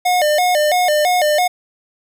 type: tone with vibrato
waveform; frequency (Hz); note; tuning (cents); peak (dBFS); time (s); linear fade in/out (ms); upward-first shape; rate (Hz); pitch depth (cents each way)
square; 659.3; E5; 0; -13; 0.05-1.48; 10; square; 3; 160
effects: 9-bit